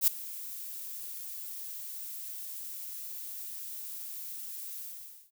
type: noise with ADSR envelope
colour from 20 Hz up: violet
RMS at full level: -21 dBFS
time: 0.01-5.31 s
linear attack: 64 ms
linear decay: 8 ms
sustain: -20 dB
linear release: 520 ms
effects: none